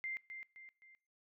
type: tone with echo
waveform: sine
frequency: 2093 Hz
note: C7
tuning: in tune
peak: -38 dBFS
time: 0.04-0.17 s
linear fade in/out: 0 ms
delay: 260 ms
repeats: 3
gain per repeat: -7 dB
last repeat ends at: 0.95 s
effects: noise-tail reverb RT60 0.4 s tail -22 dB re dry